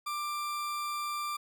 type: tone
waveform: 40% pulse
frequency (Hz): 1183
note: D6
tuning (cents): +12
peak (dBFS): -32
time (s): 0.06-1.37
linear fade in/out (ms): 10
effects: none